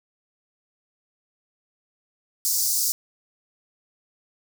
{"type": "high-pass noise", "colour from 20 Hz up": "pink", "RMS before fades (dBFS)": -23, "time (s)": [2.45, 2.92], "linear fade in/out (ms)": 0, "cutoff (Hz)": 4900, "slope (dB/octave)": 48, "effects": []}